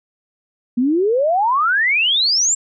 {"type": "exponential sweep", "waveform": "sine", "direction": "up", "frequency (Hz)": [233.1, 7620], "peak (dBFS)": -13, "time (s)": [0.77, 2.55], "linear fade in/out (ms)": 10, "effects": []}